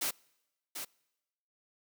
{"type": "noise with echo", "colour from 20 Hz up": "white", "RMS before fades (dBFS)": -33, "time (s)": [0.01, 0.11], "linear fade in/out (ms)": 10, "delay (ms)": 740, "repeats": 1, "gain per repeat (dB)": -7, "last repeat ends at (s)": 0.85, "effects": ["noise-tail reverb RT60 1.0 s tail -26 dB re dry", "high-pass 150 Hz 12 dB/octave"]}